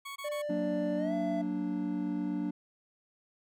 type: tone bursts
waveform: 20% pulse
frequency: 1112 Hz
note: C#6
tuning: 5 cents sharp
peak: -35 dBFS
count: 3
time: 0.05-0.422 s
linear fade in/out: 10 ms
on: 110 ms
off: 21 ms
type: tone with pitch glide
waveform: triangle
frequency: 591 to 671.1 Hz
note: D5 to E5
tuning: +11 to +31 cents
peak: -31 dBFS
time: 0.24-1.42 s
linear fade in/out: 10 ms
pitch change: +220 cents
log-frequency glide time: 0.97-1.13 s
type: chord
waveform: triangle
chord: Gb augmented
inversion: none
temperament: equal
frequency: 185 / 233.1 / 293.7 Hz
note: Gb3 / Bb3 / D4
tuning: 0 / 0 / 0 cents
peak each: -34 / -36 / -31 dBFS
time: 0.49-2.51 s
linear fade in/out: 10 ms
effects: none